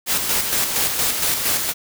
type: noise with tremolo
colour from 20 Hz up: white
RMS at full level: -19 dBFS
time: 0.06-1.74 s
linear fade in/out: 50 ms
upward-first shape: square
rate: 4.3 Hz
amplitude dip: 40%
effects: none